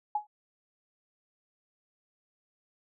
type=tone with exponential decay; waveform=sine; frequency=840 Hz; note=G#5; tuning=19 cents sharp; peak=-23 dBFS; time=0.15-0.27 s; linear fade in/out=5 ms; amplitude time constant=25 ms; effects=none